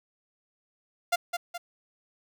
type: tone with echo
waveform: sawtooth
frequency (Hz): 696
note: F5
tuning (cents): -6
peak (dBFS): -18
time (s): 1.12-1.16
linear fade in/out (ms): 10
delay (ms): 210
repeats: 2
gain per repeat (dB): -6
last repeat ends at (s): 1.58
effects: none